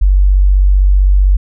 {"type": "tone", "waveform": "sine", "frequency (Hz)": 47.79, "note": "G1", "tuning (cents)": -43, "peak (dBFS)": -5, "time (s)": [0.01, 1.37], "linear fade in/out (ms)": 10, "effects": []}